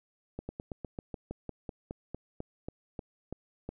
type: slowing click train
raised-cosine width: 2 ms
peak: -24 dBFS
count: 17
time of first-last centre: 0.39-3.69 s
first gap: 100 ms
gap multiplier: 1.09
effects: none